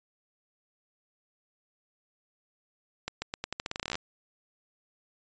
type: accelerating click train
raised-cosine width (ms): 0.2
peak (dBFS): -15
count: 18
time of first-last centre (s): 3.08-3.954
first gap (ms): 140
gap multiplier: 0.85
effects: resampled to 16000 Hz